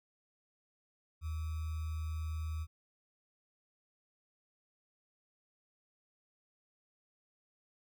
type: tone with sample-and-hold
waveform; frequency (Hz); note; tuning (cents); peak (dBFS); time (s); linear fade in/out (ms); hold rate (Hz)
sine; 79.2; D#2; +31; -35; 1.21-2.67; 50; 1225
effects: none